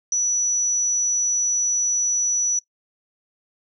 sine tone, 5910 Hz, F#8, 3 cents flat, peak -18 dBFS, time 0.12-2.59 s, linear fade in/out 2 ms, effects noise-tail reverb RT60 0.1 s tail -18 dB re dry

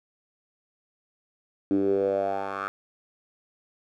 10% pulse tone with band-pass filter sweep, 98 Hz, G2, in tune, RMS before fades -26 dBFS, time 1.71-2.68 s, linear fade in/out 0 ms, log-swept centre 290 to 1300 Hz, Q 5.6, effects none

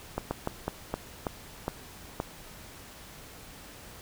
slowing click train, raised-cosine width 1 ms, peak -15 dBFS, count 8, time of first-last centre 0.18-2.201 s, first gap 130 ms, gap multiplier 1.26, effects pink hiss -48 dBFS RMS until 4.01 s

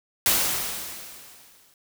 white noise with exponential decay, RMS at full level -19 dBFS, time 0.26-1.74 s, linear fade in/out 1 ms, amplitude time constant 320 ms, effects none

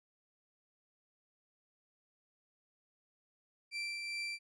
30% pulse tone with tremolo, 2349 Hz, D7, in tune, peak -34 dBFS, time 3.71-4.39 s, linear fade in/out 50 ms, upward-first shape triangle, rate 2.5 Hz, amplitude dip 35%, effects resampled to 22050 Hz

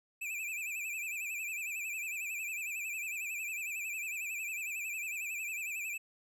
square tone with vibrato, 2489 Hz, D#7, in tune, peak -37 dBFS, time 0.21-5.98 s, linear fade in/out 10 ms, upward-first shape sine, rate 11 Hz, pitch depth 110 cents each way, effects none

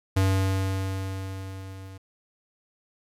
square tone with level ramp, 95.7 Hz, G2, 41 cents flat, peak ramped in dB -19 to -41 dBFS, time 0.16-1.98 s, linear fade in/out 10 ms, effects resampled to 32000 Hz + 10-bit

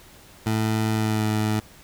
20% pulse tone with pitch glide, 109.9 to 107.7 Hz, A2 to A2, -2 to -37 cents, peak -16 dBFS, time 0.46-1.6 s, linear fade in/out 5 ms, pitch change -35 cents, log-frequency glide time 0.92-1.28 s, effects pink hiss -49 dBFS RMS until 1.83 s

